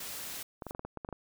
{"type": "noise", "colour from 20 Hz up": "white", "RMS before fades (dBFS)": -41, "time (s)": [0, 0.43], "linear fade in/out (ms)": 5}
{"type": "noise with exponential growth", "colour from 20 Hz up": "blue", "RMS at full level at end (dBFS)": -43, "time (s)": [0.61, 0.71], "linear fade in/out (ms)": 5, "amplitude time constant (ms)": 20}
{"type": "clicks", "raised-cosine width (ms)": 1, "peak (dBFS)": -25, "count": 10, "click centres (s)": [0.622, 0.667, 0.709, 0.749, 0.794, 0.85, 0.973, 1.048, 1.089, 1.127]}
{"effects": []}